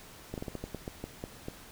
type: slowing click train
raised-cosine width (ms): 2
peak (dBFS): -23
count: 11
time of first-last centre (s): 0.34-1.484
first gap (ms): 38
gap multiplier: 1.23
effects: pink hiss -51 dBFS RMS until 1.71 s